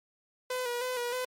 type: tone with vibrato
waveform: sawtooth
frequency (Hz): 493.9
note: B4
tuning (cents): 0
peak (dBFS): -27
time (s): 0.5-1.25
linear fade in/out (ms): 5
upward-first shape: square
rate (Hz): 3.2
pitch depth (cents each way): 41
effects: MP3 64 kbps